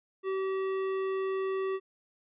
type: tone with tanh clipping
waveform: sine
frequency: 383.2 Hz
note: G4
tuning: 39 cents flat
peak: -31 dBFS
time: 0.23-1.8 s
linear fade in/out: 50 ms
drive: 15 dB
effects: resampled to 8000 Hz